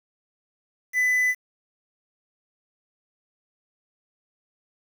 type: tone with quantisation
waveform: triangle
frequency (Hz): 2000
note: B6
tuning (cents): +21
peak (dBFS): -17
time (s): 0.93-1.35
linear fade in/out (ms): 50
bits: 7
effects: none